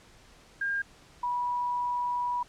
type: tone pair in turn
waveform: sine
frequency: 1609 / 975.6 Hz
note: G6 / B5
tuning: +45 / -21 cents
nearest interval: major sixth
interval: 866 cents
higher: first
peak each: -27 / -27 dBFS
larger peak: neither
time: 0.61-0.82 / 1.23-2.43 s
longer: second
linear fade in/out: 5 ms
effects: pink hiss -56 dBFS RMS until 2.48 s + low-pass 8000 Hz 12 dB/octave